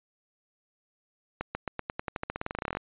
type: accelerating click train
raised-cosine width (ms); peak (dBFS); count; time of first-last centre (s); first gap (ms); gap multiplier
0.5; -16; 23; 1.41-2.77; 140; 0.91
effects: resampled to 8000 Hz